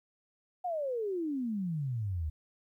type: exponential sweep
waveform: sine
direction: down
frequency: 744 to 73.42 Hz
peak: -31 dBFS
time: 0.64-2.3 s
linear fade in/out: 10 ms
effects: 12-bit